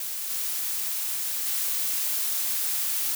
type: noise with level steps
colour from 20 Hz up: blue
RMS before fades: -32 / -29 / -27 dBFS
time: 0-3.15 s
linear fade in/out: 2 ms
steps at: 0.3 / 1.46 s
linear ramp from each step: 5 ms
effects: none